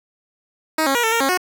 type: tone with pitch steps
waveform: 10% pulse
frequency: 315.1 / 272.3 / 478.2 / 447.5 / 462 / 271.3 / 364.9 Hz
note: D#4 / C#4 / A#4 / A4 / A#4 / C#4 / F#4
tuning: +22 / -31 / +44 / +29 / -16 / -37 / -24 cents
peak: -8 dBFS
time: 0.78-1.375 s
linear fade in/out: 5 ms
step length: 85 ms
effects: 8-bit